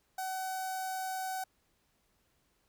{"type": "tone with notch filter", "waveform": "sawtooth", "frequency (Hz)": 755, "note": "F#5", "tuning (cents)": 35, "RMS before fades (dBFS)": -37, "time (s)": [0.18, 1.44], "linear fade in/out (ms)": 5, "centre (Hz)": 2700, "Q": 0.66, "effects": ["pink hiss -74 dBFS RMS until 2.68 s"]}